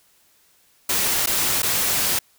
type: noise with dropouts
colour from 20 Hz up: white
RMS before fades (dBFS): -21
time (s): 0.89-2.19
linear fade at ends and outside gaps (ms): 5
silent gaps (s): 1.261-1.271 / 1.621-1.629
effects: white hiss -59 dBFS RMS until 2.38 s